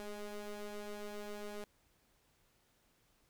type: ring-modulated tone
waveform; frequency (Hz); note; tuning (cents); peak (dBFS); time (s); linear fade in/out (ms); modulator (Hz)
25% pulse; 207.7; G#3; 0; -36; 0-1.64; 0; 204
effects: pink hiss -73 dBFS RMS until 3.29 s